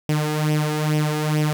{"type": "tone with flanger", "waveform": "sawtooth", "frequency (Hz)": 152.2, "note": "D#3", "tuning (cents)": -38, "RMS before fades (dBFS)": -21, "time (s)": [0.09, 1.53], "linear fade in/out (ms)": 0, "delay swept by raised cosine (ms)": [0.35, 2.45], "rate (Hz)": 2.3, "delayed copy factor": 0.65, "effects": []}